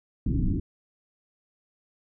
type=low-pass noise; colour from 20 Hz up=pink; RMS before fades=-25 dBFS; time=0.26-0.6 s; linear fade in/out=5 ms; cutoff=310 Hz; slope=48 dB/octave; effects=none